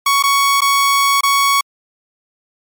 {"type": "tone with dropouts", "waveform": "sawtooth", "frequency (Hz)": 1115, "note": "C#6", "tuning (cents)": 10, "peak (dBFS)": -7, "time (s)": [0.06, 1.61], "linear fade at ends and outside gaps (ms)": 5, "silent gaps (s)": [[0.226, 0.236], [0.607, 0.617], [1.209, 1.233]], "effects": ["MP3 96 kbps"]}